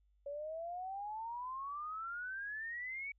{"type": "exponential sweep", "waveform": "sine", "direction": "up", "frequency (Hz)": [560, 2278], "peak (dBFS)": -40, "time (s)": [0.26, 3.12], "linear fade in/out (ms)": 5, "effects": ["added 50 Hz sine -69 dBFS peak until 3.18 s"]}